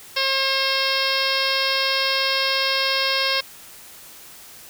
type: harmonic tone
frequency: 537 Hz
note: C5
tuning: 45 cents sharp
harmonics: 1 / 2 / 3 / 4 / 5 / 6 / 7 / 8 / 9 / 10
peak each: -28 / -28 / -28 / -28 / -28 / -28 / -28 / -28 / -28 / -28 dBFS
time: 0.16-3.41 s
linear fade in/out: 10 ms
effects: white hiss -43 dBFS RMS until 4.69 s